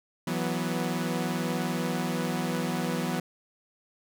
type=chord; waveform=sawtooth; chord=E suspended second; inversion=none; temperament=equal with one note detuned; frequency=164.81 / 185 / 245.8 Hz; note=E3 / F#3 / B3; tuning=0 / 0 / -8 cents; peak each=-28 dBFS; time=0.27-3.2 s; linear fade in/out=5 ms; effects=none